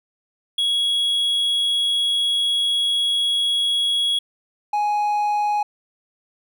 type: tone pair in turn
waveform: triangle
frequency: 3332 / 833 Hz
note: G#7 / G#5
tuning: +5 / +5 cents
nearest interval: 2 octaves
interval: 2400 cents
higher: first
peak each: -16 dBFS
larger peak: neither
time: 0.58-4.19 / 4.73-5.63 s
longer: first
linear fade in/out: 5 ms
effects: none